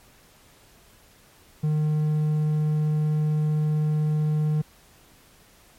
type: tone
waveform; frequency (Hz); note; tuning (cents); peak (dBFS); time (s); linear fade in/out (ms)
triangle; 152.6; D#3; -33; -18; 1.63-4.62; 10
effects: pink hiss -55 dBFS RMS until 5.78 s + MP3 64 kbps